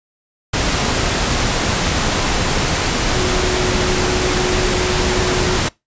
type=tone in noise; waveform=sine; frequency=366.5 Hz; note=F#4; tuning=16 cents flat; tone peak=-20 dBFS; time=3.15-5.58 s; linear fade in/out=10 ms; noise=pink; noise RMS=-17 dBFS; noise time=0.53-5.69 s; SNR=-6 dB; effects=noise-tail reverb RT60 0.2 s tail -23 dB re dry + resampled to 16000 Hz